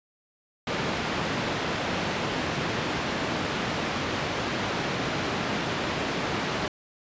pink band-pass noise, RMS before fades -29 dBFS, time 0.67-6.68 s, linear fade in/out 2 ms, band 130 to 3600 Hz, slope 12 dB/octave, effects resampled to 16000 Hz

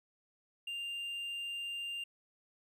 triangle tone, 2794 Hz, F7, in tune, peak -36 dBFS, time 0.67-2.04 s, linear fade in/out 5 ms, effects none

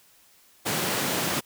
pink high-pass noise, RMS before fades -27 dBFS, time 0.65-1.41 s, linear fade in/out 20 ms, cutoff 130 Hz, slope 24 dB/octave, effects white hiss -58 dBFS RMS until 1.45 s

